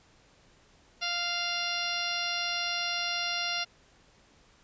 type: harmonic tone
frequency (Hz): 697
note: F5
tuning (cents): -4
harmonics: 1 / 2 / 3 / 4 / 5 / 6 / 7 / 8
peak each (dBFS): -39 / -37 / -38 / -35 / -38 / -37 / -39 / -38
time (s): 1.01-3.65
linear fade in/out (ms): 20
effects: pink hiss -61 dBFS RMS until 4.63 s + resampled to 16000 Hz